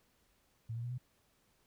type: tone with pitch steps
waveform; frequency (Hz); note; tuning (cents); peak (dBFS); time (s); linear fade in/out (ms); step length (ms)
sine; 113.5 / 117.43 / 121.51 / 125.72; A#2 / A#2 / B2 / B2; -46 / +13 / -28 / +31; -37; 0.69-0.982; 10; 73
effects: pink hiss -73 dBFS RMS until 1.66 s